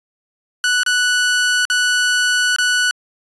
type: tone with dropouts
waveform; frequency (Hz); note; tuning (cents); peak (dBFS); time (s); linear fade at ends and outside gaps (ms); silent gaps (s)
sawtooth; 1480; F#6; 0; -10; 0.64-2.91; 1; 0.833-0.863 / 1.652-1.7 / 2.562-2.585
effects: resampled to 22050 Hz